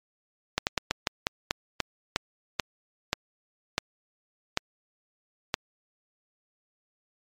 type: slowing click train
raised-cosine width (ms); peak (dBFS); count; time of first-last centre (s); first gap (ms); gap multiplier
0.2; -6; 14; 0.58-5.541; 89; 1.22
effects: MP3 96 kbps